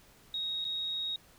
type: tone with dropouts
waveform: sine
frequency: 3767 Hz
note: A#7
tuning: 17 cents sharp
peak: -32 dBFS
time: 0.34-1.16 s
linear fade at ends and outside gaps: 2 ms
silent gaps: 0.644-0.65 s
effects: pink hiss -60 dBFS RMS until 1.38 s